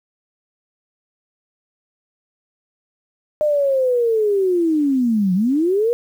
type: linear two-way sweep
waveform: sine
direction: down then up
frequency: 611 to 176.6 to 487.2 Hz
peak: -14 dBFS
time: 3.41-5.93 s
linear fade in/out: 0 ms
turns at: 5.34 s
effects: 8-bit